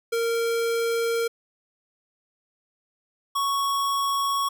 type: tone pair in turn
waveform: square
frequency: 462.4 / 1110.6 Hz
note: A#4 / C#6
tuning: -14 / +3 cents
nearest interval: octave + minor third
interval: 1517 cents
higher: second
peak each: -23 dBFS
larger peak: neither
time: 0.12-1.28 / 3.35-4.49 s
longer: first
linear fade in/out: 10 ms
effects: none